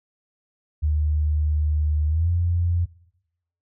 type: tone with pitch glide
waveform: sine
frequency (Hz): 75.8 to 86.57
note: D#2 to F2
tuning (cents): -45 to -15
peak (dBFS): -18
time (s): 0.82-2.86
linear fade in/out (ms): 20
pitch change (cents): +230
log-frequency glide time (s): 2.08-2.29
effects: noise-tail reverb RT60 0.8 s tail -20 dB re dry

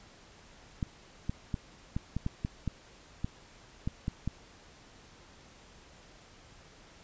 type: clicks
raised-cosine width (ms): 5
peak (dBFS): -19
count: 12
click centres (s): 0.828 / 1.295 / 1.542 / 1.965 / 2.166 / 2.264 / 2.449 / 2.677 / 3.245 / 3.875 / 4.081 / 4.276
effects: pink hiss -56 dBFS RMS until 7.03 s + resampled to 16000 Hz

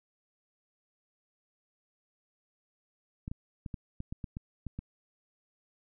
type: clicks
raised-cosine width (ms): 5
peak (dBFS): -25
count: 10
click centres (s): 3.279 / 3.315 / 3.662 / 3.742 / 4.004 / 4.125 / 4.242 / 4.369 / 4.667 / 4.79
effects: none

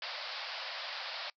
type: band-pass noise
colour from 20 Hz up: white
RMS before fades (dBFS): -41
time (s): 0.02-1.3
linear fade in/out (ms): 2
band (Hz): 520 to 5100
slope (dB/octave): 96
effects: noise-tail reverb RT60 0.1 s tail -24 dB re dry

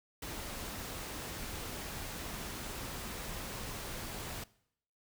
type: noise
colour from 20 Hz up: pink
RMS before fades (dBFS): -42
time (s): 0.22-4.44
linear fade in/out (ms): 5
effects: noise-tail reverb RT60 0.7 s tail -21 dB re dry

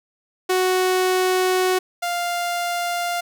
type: tone pair in turn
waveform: sawtooth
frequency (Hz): 370 / 698.5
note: F#4 / F5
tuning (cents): 0 / 0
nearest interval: major seventh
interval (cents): 1100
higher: second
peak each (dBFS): -13 / -18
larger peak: first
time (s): 0.49-1.79 / 2.02-3.21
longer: first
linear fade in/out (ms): 10
effects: none

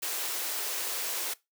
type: high-pass noise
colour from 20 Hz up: white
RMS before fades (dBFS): -33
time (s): 0.02-1.34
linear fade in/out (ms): 10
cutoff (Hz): 310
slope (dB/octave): 48
effects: noise-tail reverb RT60 0.2 s tail -20 dB re dry

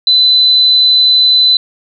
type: tone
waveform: sine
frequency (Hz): 4014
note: B7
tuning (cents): +27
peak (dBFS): -5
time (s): 0.07-1.57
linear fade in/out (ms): 2
effects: none

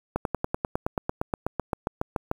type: slowing click train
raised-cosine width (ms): 1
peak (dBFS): -11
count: 19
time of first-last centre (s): 0.16-2.314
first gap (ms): 92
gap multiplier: 1.03
effects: 7-bit

